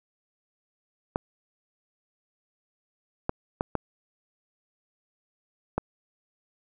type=clicks; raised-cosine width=1 ms; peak=-11 dBFS; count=5; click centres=1.159 / 3.294 / 3.609 / 3.753 / 5.78 s; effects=none